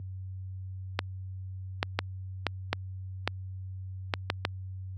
clicks, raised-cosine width 0.3 ms, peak -9 dBFS, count 9, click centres 0.991 / 1.829 / 1.99 / 2.467 / 2.73 / 3.276 / 4.138 / 4.301 / 4.451 s, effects added 94 Hz sine -28 dBFS peak until 4.97 s + high-pass 150 Hz 12 dB/octave

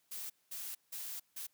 blue noise bursts at uneven times, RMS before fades -43 dBFS, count 4, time 0.11-0.3 / 0.51-0.75 / 0.92-1.2 / 1.36-1.47 s, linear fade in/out 10 ms, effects white hiss -75 dBFS RMS until 1.53 s + high-pass 80 Hz 12 dB/octave

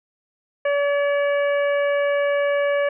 harmonic tone, 571 Hz, D5, 49 cents flat, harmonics 1 / 2 / 3 / 4 / 5, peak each -18 / -31 / -28 / -32 / -39 dBFS, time 0.65-2.89 s, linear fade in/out 5 ms, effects none

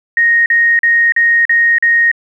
sine tone bursts, 1864.7 Hz, A#6, in tune, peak -7 dBFS, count 6, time 0.17-2.115 s, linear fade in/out 2 ms, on 290 ms, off 41 ms, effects 8-bit

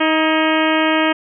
harmonic tone with a mistuned harmonic, 314.6 Hz, D#4, 19 cents sharp, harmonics 1 / 2 / 3 / 4 / 5 / 6 / 7 / 8 / 9 / 10, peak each -17 / -20 / -22 / -23 / -24 / -25 / -25 / -26 / -27 / -27 dBFS, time 0-1.13 s, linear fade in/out 10 ms, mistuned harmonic 5, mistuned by +47 cents, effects none

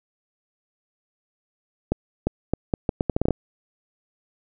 accelerating click train, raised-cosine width 2 ms, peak -7 dBFS, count 12, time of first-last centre 1.92-3.307 s, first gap 350 ms, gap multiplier 0.76, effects none

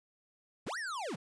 square linear two-way sweep, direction up then down, 33 to 1937 to 118.5 Hz, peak -37 dBFS, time 0.66-1.16 s, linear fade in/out 10 ms, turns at 0.78 s, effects resampled to 22050 Hz + 12-bit

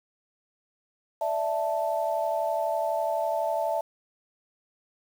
sine chord, D suspended second, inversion none, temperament equal, 587.3 / 659.3 / 880 Hz, D5 / E5 / A5, 0 / 0 / 0 cents, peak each -31 / -27 / -30 dBFS, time 1.21-3.81 s, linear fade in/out 5 ms, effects 8-bit

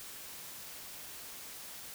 silence, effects white hiss -47 dBFS RMS until 1.94 s

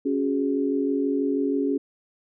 sine chord, C# suspended fourth, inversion none, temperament just, 277.2 / 369.6 / 415.8 Hz, C#4 / F#4 / G#4, 0 / -2 / +2 cents, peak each -23 / -29 / -27 dBFS, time 0.05-1.78 s, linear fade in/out 10 ms, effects none

